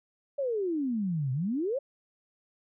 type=exponential two-way sweep; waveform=sine; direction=down then up; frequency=580 to 124.6 to 580 Hz; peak=-27 dBFS; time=0.38-1.79 s; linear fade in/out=10 ms; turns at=1.32 s; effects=none

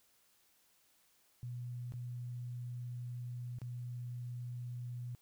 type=tone with dropouts; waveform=sine; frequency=122.2 Hz; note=B2; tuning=18 cents flat; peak=-40 dBFS; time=1.43-5.15 s; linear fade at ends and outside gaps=0 ms; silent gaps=1.922-1.937 / 3.586-3.617 s; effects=white hiss -71 dBFS RMS until 5.21 s

